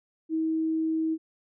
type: tone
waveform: sine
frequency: 320 Hz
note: D#4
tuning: 49 cents sharp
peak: -24 dBFS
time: 0.29-1.18 s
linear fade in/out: 50 ms
effects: none